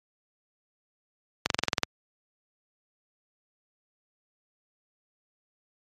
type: slowing click train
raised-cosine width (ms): 0.2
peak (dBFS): -5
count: 9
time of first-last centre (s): 1.46-1.833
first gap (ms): 42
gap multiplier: 1.03
effects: high-pass 80 Hz 12 dB/octave + MP3 64 kbps